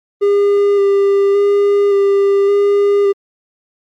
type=tone with vibrato; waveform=triangle; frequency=401.3 Hz; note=G4; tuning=41 cents sharp; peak=-7 dBFS; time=0.21-3.13 s; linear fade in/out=20 ms; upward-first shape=square; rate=0.88 Hz; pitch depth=15 cents each way; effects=Opus 32 kbps